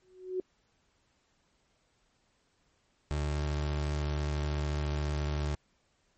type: tone with exponential growth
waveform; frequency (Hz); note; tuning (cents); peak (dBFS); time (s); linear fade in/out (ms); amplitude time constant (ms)
sine; 370; F#4; 0; -27; 0.02-0.4; 2; 81
type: tone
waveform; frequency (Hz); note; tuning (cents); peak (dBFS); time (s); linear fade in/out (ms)
30% pulse; 74.1; D2; +16; -27; 3.11-5.55; 0
effects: pink hiss -72 dBFS RMS until 6.17 s + MP3 32 kbps